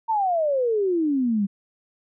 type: exponential sweep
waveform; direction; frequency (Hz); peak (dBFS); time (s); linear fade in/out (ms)
sine; down; 924 to 192.4; -19; 0.08-1.47; 20
effects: none